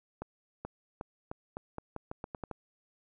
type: accelerating click train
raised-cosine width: 1 ms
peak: -24 dBFS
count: 12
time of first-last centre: 0.22-2.513 s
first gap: 430 ms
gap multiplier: 0.84
effects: none